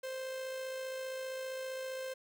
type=tone with amplitude modulation; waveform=45% pulse; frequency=523 Hz; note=C5; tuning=1 cent flat; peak=-37 dBFS; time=0.03-2.14 s; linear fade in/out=10 ms; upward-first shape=sine; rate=55.2 Hz; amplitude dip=30%; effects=12-bit